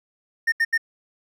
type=tone bursts; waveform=triangle; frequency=1828 Hz; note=A#6; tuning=34 cents flat; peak=-15 dBFS; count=3; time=0.47-0.778 s; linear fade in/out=10 ms; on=52 ms; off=76 ms; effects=none

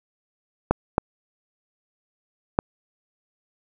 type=clicks; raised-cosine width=1 ms; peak=-3 dBFS; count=3; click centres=0.71 / 0.981 / 2.589 s; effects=none

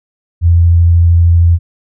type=tone with vibrato; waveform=sine; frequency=85.1 Hz; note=F2; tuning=44 cents flat; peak=-4 dBFS; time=0.41-1.59 s; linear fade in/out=50 ms; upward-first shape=triangle; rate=13 Hz; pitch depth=14 cents each way; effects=none

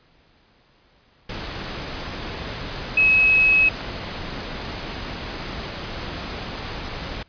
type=tone in noise; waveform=sine; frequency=2565 Hz; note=E7; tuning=48 cents flat; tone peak=-13 dBFS; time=2.97-3.69 s; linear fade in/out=5 ms; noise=pink; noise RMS=-31 dBFS; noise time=1.29-7.23 s; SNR=+15 dB; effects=pink hiss -58 dBFS RMS until 7.28 s + resampled to 11025 Hz

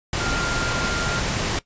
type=tone in noise; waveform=sine; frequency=1396.9 Hz; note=F6; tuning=in tune; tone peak=-27 dBFS; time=0.2-1.19 s; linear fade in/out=2 ms; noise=pink; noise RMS=-24 dBFS; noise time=0.13-1.59 s; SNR=-6 dB; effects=noise-tail reverb RT60 0.1 s tail -17 dB re dry + resampled to 16000 Hz

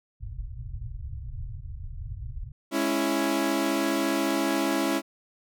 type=low-pass noise; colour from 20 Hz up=pink; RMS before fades=-36 dBFS; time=0.2-2.52 s; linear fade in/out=10 ms; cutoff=130 Hz; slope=96 dB/octave
type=chord; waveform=sawtooth; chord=C# minor; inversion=second; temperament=equal with one note detuned; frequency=207.7 / 277.2 / 331.7 Hz; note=G#3 / C#4 / E4; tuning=0 / 0 / +11 cents; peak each=-29 / -23 / -23 dBFS; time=2.71-5.02 s; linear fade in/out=50 ms
effects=none

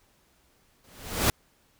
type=noise with exponential growth; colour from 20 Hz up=pink; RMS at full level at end=-20 dBFS; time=0.84-1.3 s; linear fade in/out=1 ms; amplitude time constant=100 ms; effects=pink hiss -65 dBFS RMS until 1.79 s

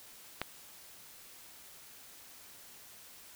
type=click; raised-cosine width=0.3 ms; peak=-17 dBFS; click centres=0.416 s; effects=white hiss -54 dBFS RMS until 3.35 s

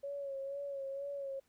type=tone with vibrato; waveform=sine; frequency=554.4 Hz; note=C#5; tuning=in tune; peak=-38 dBFS; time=0.03-1.4 s; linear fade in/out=10 ms; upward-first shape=sine; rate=2.1 Hz; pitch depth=40 cents each way; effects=pink hiss -75 dBFS RMS until 1.48 s

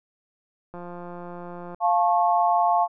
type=click train; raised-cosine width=1 ms; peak=-25 dBFS; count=177; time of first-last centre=0.74-1.746 s; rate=175 Hz
type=chord; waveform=sine; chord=F augmented; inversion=none; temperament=just; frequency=698.5 / 873.1 / 1091.3 Hz; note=F5 / A5 / C#6; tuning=0 / -14 / -27 cents; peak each=-20 / -22 / -25 dBFS; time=1.8-2.88 s; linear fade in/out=50 ms
effects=none

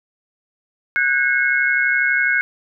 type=tone cluster; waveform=sine; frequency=1484 / 1616 / 2175 Hz; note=F#6 / G#6 / C#7; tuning=+5 / -48 / -33 cents; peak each=-19 dBFS; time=0.96-2.41 s; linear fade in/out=0 ms; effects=none

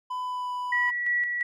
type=tone with pitch glide; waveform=triangle; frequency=1003 to 991.5 Hz; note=B5 to B5; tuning=+26 to +7 cents; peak=-27 dBFS; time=0.1-0.91 s; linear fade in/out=10 ms; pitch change=-19 cents; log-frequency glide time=0.21-0.51 s
type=tone with tremolo; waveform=sine; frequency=1937 Hz; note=B6; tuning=34 cents flat; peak=-22 dBFS; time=0.72-1.43 s; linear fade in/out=5 ms; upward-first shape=square; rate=2.9 Hz; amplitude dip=40%
effects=none

